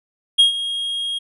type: tone with ADSR envelope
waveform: triangle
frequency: 3263 Hz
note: G#7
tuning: 31 cents flat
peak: -6 dBFS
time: 0.38-1.19 s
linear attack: 17 ms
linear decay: 120 ms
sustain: -14 dB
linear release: 15 ms
effects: resampled to 32000 Hz